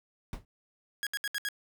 brown noise with exponential decay, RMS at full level -31 dBFS, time 0.33-0.45 s, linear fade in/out 1 ms, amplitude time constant 26 ms
sawtooth tone bursts, 1654 Hz, G#6, 8 cents flat, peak -27 dBFS, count 5, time 1.03-1.487 s, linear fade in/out 0 ms, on 37 ms, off 68 ms
effects none

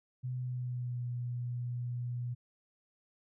sine tone with pitch glide, 126.4 to 121.95 Hz, B2 to B2, +41 to -21 cents, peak -34 dBFS, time 0.23-2.35 s, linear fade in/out 20 ms, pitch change -62 cents, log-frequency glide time 0.33-1.04 s, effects none

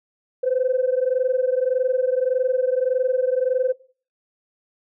sine tone pair together, 503 / 524.7 Hz, B4 / C5, +32 / +5 cents, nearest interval minor second, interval 73 cents, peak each -19 / -21 dBFS, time 0.43-3.73 s, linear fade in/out 10 ms, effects noise-tail reverb RT60 0.4 s tail -19 dB re dry + tanh soft clip ceiling -12 dBFS

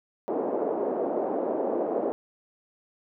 white band-pass noise, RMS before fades -28 dBFS, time 0.28-2.12 s, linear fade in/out 0 ms, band 290 to 620 Hz, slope 24 dB/octave, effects none

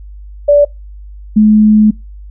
sine tone pair in turn, 580 / 213.6 Hz, D5 / G#3, -22 / +49 cents, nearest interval octave + perfect fourth, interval 1729 cents, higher first, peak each -3 dBFS, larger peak neither, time 0.48-0.65 / 1.36-1.91 s, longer second, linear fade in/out 10 ms, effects noise-tail reverb RT60 0.2 s tail -23 dB re dry + added 50 Hz sine -28 dBFS peak until 2.3 s

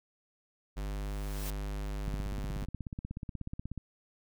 square tone, 50.3 Hz, G1, 45 cents sharp, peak -35 dBFS, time 0.76-2.66 s, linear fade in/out 20 ms
white noise with exponential growth, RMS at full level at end -41 dBFS, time 0.81-1.5 s, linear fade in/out 0 ms, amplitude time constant 150 ms
click train, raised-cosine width 5 ms, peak -26 dBFS, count 29, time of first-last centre 2.08-3.777 s, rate 16.5 Hz
effects none

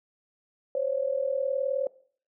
sine tone pair together, 523.3 / 562.7 Hz, C5 / C#5, 0 / +26 cents, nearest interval minor second, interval 126 cents, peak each -28 dBFS, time 0.75-1.87 s, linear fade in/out 2 ms, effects noise-tail reverb RT60 0.5 s tail -20 dB re dry

